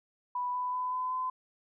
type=tone with pitch steps; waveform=sine; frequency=987.8 / 995.8 / 1003.9 / 1012.1 / 1020.3 Hz; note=B5 / B5 / B5 / B5 / C6; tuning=0 / +14 / +28 / +42 / -44 cents; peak=-30 dBFS; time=0.35-1.3 s; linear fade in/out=5 ms; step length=190 ms; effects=none